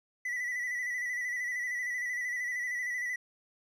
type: tone with vibrato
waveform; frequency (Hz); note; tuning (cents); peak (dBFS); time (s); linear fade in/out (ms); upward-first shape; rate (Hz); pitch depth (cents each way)
triangle; 1969; B6; -6; -30; 0.25-3.16; 5; square; 13; 33
effects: none